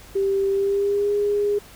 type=tone with pitch glide; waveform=sine; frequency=392 to 410.5 Hz; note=G4 to G#4; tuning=0 to -20 cents; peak=-18 dBFS; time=0.15-1.59 s; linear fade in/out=10 ms; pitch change=+80 cents; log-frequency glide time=0.51-1.13 s; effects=added 50 Hz sine -49 dBFS peak until 1.75 s + pink hiss -46 dBFS RMS until 1.75 s